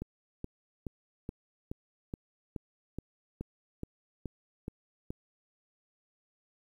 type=click train; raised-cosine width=3 ms; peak=-24 dBFS; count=13; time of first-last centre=0.02-5.105 s; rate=2.36 Hz; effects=10-bit